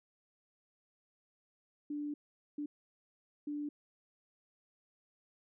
sine tone bursts at uneven times, 293.7 Hz, D4, in tune, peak -36 dBFS, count 3, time 1.9-2.14 / 2.58-2.66 / 3.47-3.69 s, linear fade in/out 5 ms, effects none

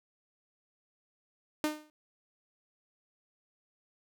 sawtooth tone with exponential decay, 304.2 Hz, D#4, 39 cents flat, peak -22 dBFS, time 1.64-1.9 s, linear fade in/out 0 ms, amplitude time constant 56 ms, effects none

